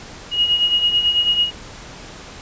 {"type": "beating tone pair", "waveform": "sine", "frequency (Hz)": [2878, 2887.1], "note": ["F#7", "F#7"], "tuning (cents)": [-49, -43], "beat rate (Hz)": 9.1, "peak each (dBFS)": [-22, -15], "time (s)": [0.31, 1.51], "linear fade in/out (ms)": 50, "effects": ["pink hiss -37 dBFS RMS until 2.41 s", "resampled to 16000 Hz"]}